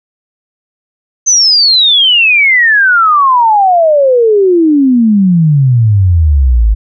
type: exponential sweep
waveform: sine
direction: down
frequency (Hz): 6272 to 50.6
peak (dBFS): -4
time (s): 1.26-6.75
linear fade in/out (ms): 20
effects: none